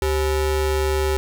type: ring-modulated tone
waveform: square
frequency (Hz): 230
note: A#3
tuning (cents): -23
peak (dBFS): -16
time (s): 0.02-1.17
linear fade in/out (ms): 0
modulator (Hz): 159
effects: none